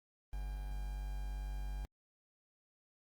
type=tone with quantisation; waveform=triangle; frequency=48.85 Hz; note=G1; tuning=5 cents flat; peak=-36 dBFS; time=0.33-1.85 s; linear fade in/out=0 ms; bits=9; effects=Opus 32 kbps